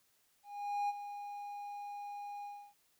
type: tone with ADSR envelope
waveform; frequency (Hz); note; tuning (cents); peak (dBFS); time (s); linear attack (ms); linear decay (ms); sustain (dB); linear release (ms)
triangle; 817; G#5; -29; -29; 0.43-2.74; 460; 31; -11; 300
effects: white hiss -73 dBFS RMS until 2.99 s